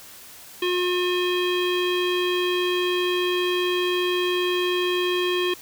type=tone with low-pass filter; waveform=square; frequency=359 Hz; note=F4; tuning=48 cents sharp; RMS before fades=-23 dBFS; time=0.62-5.54 s; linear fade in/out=5 ms; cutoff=3100 Hz; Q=5; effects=white hiss -44 dBFS RMS until 5.61 s